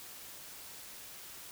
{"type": "silence", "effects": ["white hiss -49 dBFS RMS until 1.51 s"]}